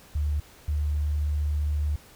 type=tone pair in turn; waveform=sine; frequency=74 / 74.26 Hz; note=D2 / D2; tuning=+14 / +20 cents; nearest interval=unison; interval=6 cents; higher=second; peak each=-23 dBFS; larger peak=neither; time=0.15-0.4 / 0.68-1.96 s; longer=second; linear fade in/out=5 ms; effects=pink hiss -52 dBFS RMS until 2.15 s